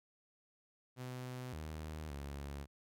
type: tone with pitch steps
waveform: sawtooth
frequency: 126.4 / 77.7 / 70.5 Hz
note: B2 / D#2 / C#2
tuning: +41 / -2 / +30 cents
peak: -39 dBFS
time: 0.96-2.67 s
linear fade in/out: 50 ms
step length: 570 ms
effects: none